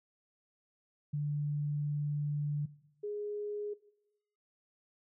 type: tone pair in turn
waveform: sine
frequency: 146.83 / 415.3 Hz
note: D3 / G#4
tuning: 0 / 0 cents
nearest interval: octave + tritone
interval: 1800 cents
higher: second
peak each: -31 / -35 dBFS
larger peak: first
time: 1.13-2.66 / 3.03-3.74 s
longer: first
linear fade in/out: 10 ms
effects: noise-tail reverb RT60 0.9 s tail -19 dB re dry